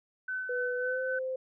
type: tone with tremolo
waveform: sine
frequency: 1515 Hz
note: F#6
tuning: 40 cents sharp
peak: -31 dBFS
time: 0.28-1.19 s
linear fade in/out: 5 ms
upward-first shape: sine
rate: 3.7 Hz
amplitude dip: 40%
type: tone with pitch glide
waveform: sine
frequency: 493.9 to 519.1 Hz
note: B4 to C5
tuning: 0 to -14 cents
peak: -31 dBFS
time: 0.49-1.36 s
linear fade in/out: 5 ms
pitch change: +86 cents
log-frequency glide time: 0.77-1.01 s
effects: none